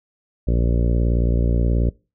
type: harmonic tone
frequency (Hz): 58.6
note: A#1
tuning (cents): +10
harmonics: 1 / 2 / 3 / 4 / 5 / 6 / 7 / 8 / 9 / 10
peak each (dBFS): -17 / -23 / -27 / -29 / -31 / -33 / -34 / -35 / -36 / -37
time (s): 0.47-1.9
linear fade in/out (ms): 10
effects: noise-tail reverb RT60 0.3 s tail -23 dB re dry